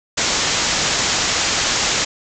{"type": "low-pass noise", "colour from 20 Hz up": "white", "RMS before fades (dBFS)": -19, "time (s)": [0.17, 2.05], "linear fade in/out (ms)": 10, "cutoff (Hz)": 7400, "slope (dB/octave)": 96, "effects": []}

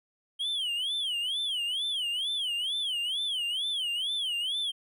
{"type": "tone with vibrato", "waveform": "triangle", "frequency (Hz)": 3148, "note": "G7", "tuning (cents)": 7, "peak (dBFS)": -27, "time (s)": [0.39, 4.72], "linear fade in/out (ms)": 20, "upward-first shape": "sine", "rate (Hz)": 2.2, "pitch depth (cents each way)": 210, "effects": []}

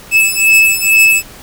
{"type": "beating tone pair", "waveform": "45% pulse", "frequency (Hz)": [2609, 2611.2], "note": ["E7", "E7"], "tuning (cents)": [-18, -17], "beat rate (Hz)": 2.2, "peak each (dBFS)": -10, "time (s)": [0.11, 1.23], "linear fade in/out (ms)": 50, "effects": ["pink hiss -35 dBFS RMS until 1.42 s"]}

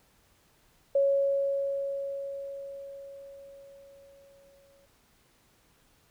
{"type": "tone with exponential decay", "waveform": "sine", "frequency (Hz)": 554.4, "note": "C#5", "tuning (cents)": 0, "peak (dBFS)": -20, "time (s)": [0.95, 4.86], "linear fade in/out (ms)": 5, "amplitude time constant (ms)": 850, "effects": ["pink hiss -65 dBFS RMS until 6.1 s"]}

